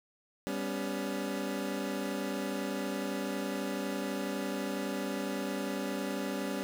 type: tone cluster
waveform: 25% pulse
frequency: 197.6 / 249.4 / 281.5 Hz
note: G3 / B3 / C#4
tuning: +14 / +17 / +27 cents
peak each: -33 / -36 / -33 dBFS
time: 0.47-6.63 s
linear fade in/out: 0 ms
effects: none